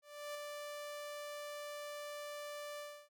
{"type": "tone with ADSR envelope", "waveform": "sawtooth", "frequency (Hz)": 587.3, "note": "D5", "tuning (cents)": 0, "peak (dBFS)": -37, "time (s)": [0.02, 3.09], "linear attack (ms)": 330, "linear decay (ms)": 4, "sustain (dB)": -3, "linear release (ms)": 300, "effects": []}